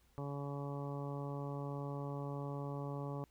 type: harmonic tone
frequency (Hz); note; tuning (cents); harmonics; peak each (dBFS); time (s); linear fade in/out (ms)
141.6; C#3; +37; 1 / 2 / 3 / 4 / 5 / 6 / 7 / 8; -41 / -47 / -48 / -49 / -55 / -52 / -55 / -53; 0.18-3.24; 0
effects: added 60 Hz sine -70 dBFS peak until 3.3 s + pink hiss -73 dBFS RMS until 3.3 s